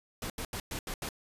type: noise bursts at uneven times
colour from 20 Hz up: pink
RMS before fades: -37 dBFS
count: 6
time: 0.22-0.3 / 0.38-0.45 / 0.53-0.6 / 0.71-0.79 / 0.87-0.94 / 1.02-1.09 s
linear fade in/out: 2 ms
effects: resampled to 32000 Hz